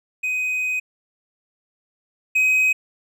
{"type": "tone pair in turn", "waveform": "triangle", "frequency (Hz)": [2508, 2525], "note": ["D#7", "D#7"], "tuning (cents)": [13, 25], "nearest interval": "unison", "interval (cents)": 12, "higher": "second", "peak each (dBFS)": [-19, -13], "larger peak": "second", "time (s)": [[0.23, 0.8], [2.35, 2.73]], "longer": "first", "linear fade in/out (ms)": 10, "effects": []}